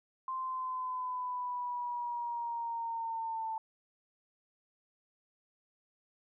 sine linear sweep, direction down, 1046 to 886 Hz, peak -34 dBFS, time 0.28-3.58 s, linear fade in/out 2 ms, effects none

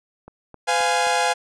click train, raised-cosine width 1 ms, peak -26 dBFS, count 4, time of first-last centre 0.28-1.069 s, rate 3.8 Hz
sawtooth chord, F diminished, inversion second, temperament equal with one note detuned, 506.6 / 698.5 / 830.6 Hz, Cb5 / F5 / Ab5, +44 / 0 / 0 cents, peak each -21 / -19 / -17 dBFS, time 0.67-1.34 s, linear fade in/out 20 ms
effects resampled to 22050 Hz

